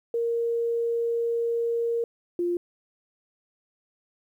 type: tone pair in turn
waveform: sine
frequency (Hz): 466.2 / 349.3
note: A#4 / F4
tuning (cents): 0 / 0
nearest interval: perfect fourth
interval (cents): 500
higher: first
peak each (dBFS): -23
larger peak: neither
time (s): 0.14-2.04 / 2.39-2.57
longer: first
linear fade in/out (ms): 2
effects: 10-bit